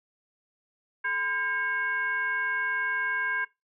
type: tone with frequency modulation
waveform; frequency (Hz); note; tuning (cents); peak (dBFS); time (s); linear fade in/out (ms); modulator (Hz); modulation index
sine; 1605; G6; +40; -26; 1.04-3.45; 10; 589; 0.75
effects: noise-tail reverb RT60 0.2 s tail -19 dB re dry